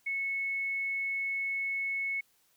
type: tone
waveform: sine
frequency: 2200 Hz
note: C#7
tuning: 14 cents flat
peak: -30 dBFS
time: 0.06-2.21 s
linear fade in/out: 10 ms
effects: white hiss -69 dBFS RMS until 2.56 s